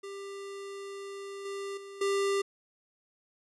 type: tone with level steps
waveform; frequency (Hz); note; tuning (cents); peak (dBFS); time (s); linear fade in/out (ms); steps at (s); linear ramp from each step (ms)
square; 396.3; G4; +19; -40 / -36 / -44 / -27; 0.03-2.42; 10; 1.45 / 1.77 / 2.01; 5
effects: resampled to 24000 Hz